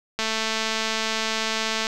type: click train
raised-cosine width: 0.2 ms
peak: -8 dBFS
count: 372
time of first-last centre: 0.19-1.869 s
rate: 221 Hz
effects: none